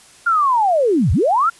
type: linear two-way sweep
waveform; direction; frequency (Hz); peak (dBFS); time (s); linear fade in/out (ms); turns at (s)
sine; down then up; 1423 to 63.8 to 1423; -12; 0.26-1.5; 10; 1.12
effects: white hiss -46 dBFS RMS until 1.59 s + resampled to 24000 Hz